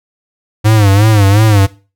square tone with vibrato, 103.83 Hz, G#2, in tune, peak -6 dBFS, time 0.64-1.67 s, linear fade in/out 20 ms, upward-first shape sine, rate 2.8 Hz, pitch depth 110 cents each way, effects noise-tail reverb RT60 0.3 s tail -17 dB re dry

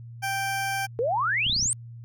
20% pulse tone, 784 Hz, G5, in tune, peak -21 dBFS, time 0.22-0.87 s, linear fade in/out 20 ms
sine exponential sweep, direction up, 440 to 8880 Hz, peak -22 dBFS, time 0.99-1.73 s, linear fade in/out 0 ms
clicks, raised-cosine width 5 ms, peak -24 dBFS, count 7, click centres 1.465 / 1.497 / 1.528 / 1.564 / 1.595 / 1.627 / 1.658 s
effects added 117 Hz sine -39 dBFS peak until 2.04 s

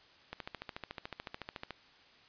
click train, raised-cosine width 0.3 ms, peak -24 dBFS, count 20, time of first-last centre 0.33-1.707 s, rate 13.8 Hz, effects white hiss -61 dBFS RMS until 2.28 s + resampled to 11025 Hz

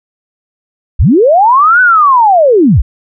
sine linear two-way sweep, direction up then down, 32 to 1516 to 32 Hz, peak -3 dBFS, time 0.99-2.82 s, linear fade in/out 10 ms, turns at 1.81 s, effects none

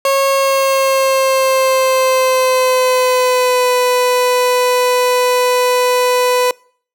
30% pulse tone with pitch glide, 546 to 497.8 Hz, C#5 to B4, -26 to +14 cents, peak -8 dBFS, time 0.05-6.51 s, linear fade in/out 2 ms, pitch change -160 cents, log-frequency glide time 0.28-3.74 s, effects noise-tail reverb RT60 0.5 s tail -25 dB re dry

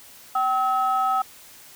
sine tone pair together, 768.8 / 1287 Hz, G5 / E6, -34 / -42 cents, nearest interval major sixth, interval 892 cents, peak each -21 dBFS, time 0.35-1.22 s, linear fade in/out 5 ms, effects tanh soft clip ceiling -13 dBFS + white hiss -47 dBFS RMS until 1.75 s

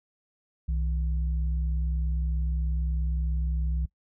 sine tone pair together, 63.17 / 160 Hz, B1 / D#3, +40 / +49 cents, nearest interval octave + major third, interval 1609 cents, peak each -25 / -36 dBFS, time 0.68-3.86 s, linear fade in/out 10 ms, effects noise-tail reverb RT60 0.1 s tail -20 dB re dry

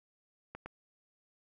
clicks, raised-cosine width 0.5 ms, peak -28 dBFS, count 2, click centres 0.55 / 0.66 s, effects none

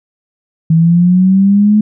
sine linear sweep, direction up, 160 to 214.1 Hz, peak -5 dBFS, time 0.7-1.81 s, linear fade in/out 5 ms, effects none

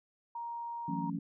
sine tone, 938 Hz, A#5, 11 cents sharp, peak -37 dBFS, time 0.35-1.1 s, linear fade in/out 5 ms
sine chord, F# minor seventh, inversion third, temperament just, 166.5 / 185 / 222 / 277.5 Hz, E3 / F#3 / A3 / C#4, +18 / 0 / +16 / +2 cents, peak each -38 / -39 / -41 / -38 dBFS, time 0.88-1.19 s, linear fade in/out 5 ms
effects none

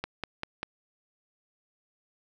click train, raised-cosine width 0.3 ms, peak -16 dBFS, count 4, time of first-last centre 0.04-0.631 s, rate 5.08 Hz, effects none

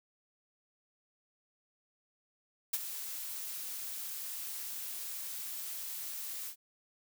blue noise with ADSR envelope, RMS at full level -30 dBFS, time 2.73-6.56 s, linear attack 8 ms, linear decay 36 ms, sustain -11 dB, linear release 87 ms, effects none

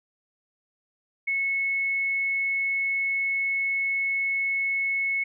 sine tone, 2196 Hz, C#7, 17 cents flat, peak -23 dBFS, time 1.27-5.24 s, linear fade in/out 10 ms, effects none

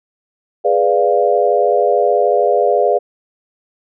sine chord, G# diminished seventh, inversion none, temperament equal, 415.3 / 493.9 / 587.3 / 698.5 Hz, G#4 / B4 / D5 / F5, 0 / 0 / 0 / 0 cents, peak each -16 dBFS, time 0.64-2.99 s, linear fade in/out 20 ms, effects none

